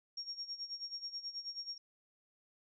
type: tone with tremolo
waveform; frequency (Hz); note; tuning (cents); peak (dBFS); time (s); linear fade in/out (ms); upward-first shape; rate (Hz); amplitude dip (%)
sine; 5560; F8; -9; -38; 0.17-1.78; 5; sine; 9.3; 80
effects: none